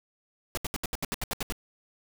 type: noise bursts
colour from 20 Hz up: pink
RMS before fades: -31 dBFS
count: 11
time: 0.55-1.523 s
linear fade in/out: 0 ms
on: 23 ms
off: 72 ms
effects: none